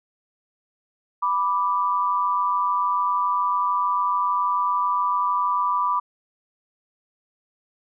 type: tone pair together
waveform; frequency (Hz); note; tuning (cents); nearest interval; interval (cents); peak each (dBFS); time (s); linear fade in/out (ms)
sine; 987.8 / 1174.7; B5 / D6; 0 / 0; minor third; 300; -22; 1.22-6; 10
effects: none